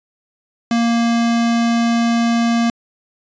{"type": "tone", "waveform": "square", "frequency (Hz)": 233.1, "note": "A#3", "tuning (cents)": 0, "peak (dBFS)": -14, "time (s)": [0.71, 2.7], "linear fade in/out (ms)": 2, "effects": ["resampled to 16000 Hz"]}